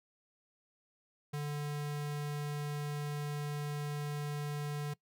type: tone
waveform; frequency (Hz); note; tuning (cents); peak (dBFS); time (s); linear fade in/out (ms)
square; 146.83; D3; 0; -36; 1.33-4.94; 10
effects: noise-tail reverb RT60 0.1 s tail -21 dB re dry